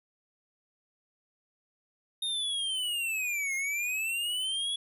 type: linear two-way sweep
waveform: square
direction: down then up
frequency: 3704 to 2127 to 3389 Hz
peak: -30 dBFS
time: 2.22-4.76 s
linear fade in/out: 5 ms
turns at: 3.55 s
effects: resampled to 32000 Hz